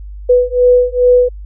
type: beating tone pair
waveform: sine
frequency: 493.9 / 496.3 Hz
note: B4 / B4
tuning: 0 / +8 cents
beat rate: 2.4 Hz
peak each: -10 dBFS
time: 0.29-1.29 s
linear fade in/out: 10 ms
effects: added 50 Hz sine -26 dBFS peak until 1.45 s